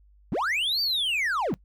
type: linear two-way sweep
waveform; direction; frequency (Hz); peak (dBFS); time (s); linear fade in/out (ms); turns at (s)
triangle; up then down; 123.47 to 4699 to 123.47; -22; 0.32-1.54; 0; 0.81
effects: noise-tail reverb RT60 0.1 s tail -22 dB re dry + added 50 Hz sine -54 dBFS peak until 1.64 s